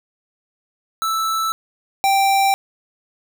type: tone pair in turn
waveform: square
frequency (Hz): 1318 / 783.7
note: E6 / G5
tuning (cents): -1 / -1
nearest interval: major sixth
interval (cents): 900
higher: first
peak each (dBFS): -19 / -14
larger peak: second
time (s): 1.02-1.52 / 2.04-2.54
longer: neither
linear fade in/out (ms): 0
effects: none